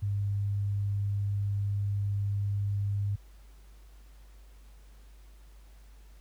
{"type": "tone", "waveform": "sine", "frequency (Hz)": 100.8, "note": "G2", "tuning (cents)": 49, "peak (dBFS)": -27, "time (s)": [0.02, 3.16], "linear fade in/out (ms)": 10, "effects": ["added 50 Hz sine -50 dBFS peak until 6.2 s", "pink hiss -64 dBFS RMS until 6.2 s"]}